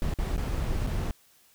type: noise with dropouts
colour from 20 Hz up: brown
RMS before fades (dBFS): -28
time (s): 0.02-1.11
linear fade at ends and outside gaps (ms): 1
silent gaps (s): 0.139-0.187 / 0.365-0.378 / 0.866-0.871
effects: white hiss -61 dBFS RMS until 1.54 s